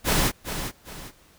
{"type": "noise with echo", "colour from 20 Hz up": "pink", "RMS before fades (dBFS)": -21, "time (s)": [0.04, 0.32], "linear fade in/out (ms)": 50, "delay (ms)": 400, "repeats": 2, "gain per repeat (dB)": -9, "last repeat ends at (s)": 1.12, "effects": ["pink hiss -56 dBFS RMS until 1.38 s"]}